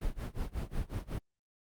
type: noise with tremolo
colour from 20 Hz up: brown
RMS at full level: -33 dBFS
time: 0.01-1.19 s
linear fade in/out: 10 ms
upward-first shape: sine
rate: 5.5 Hz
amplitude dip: 95%
effects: Opus 32 kbps